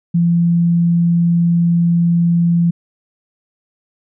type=tone; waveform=sine; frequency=170.6 Hz; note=F3; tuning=40 cents flat; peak=-10 dBFS; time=0.14-2.71 s; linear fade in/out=10 ms; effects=none